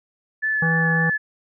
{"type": "tone with vibrato", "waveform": "sine", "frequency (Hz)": 1733, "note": "A6", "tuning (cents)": -27, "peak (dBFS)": -19, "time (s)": [0.42, 1.18], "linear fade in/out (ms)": 20, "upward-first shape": "sine", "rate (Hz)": 3.6, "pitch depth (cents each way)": 14}
{"type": "harmonic tone", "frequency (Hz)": 163.9, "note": "E3", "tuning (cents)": -10, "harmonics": [1, 3, 5, 7, 9, 10], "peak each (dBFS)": [-20, -29, -30, -34, -39, -39], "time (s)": [0.62, 1.1], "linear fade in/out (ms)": 5}
{"effects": []}